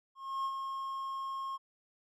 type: tone with ADSR envelope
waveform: triangle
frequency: 1078 Hz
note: C#6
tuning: 49 cents flat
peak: -29 dBFS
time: 0.15-1.58 s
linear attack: 300 ms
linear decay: 57 ms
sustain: -5 dB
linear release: 28 ms
effects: none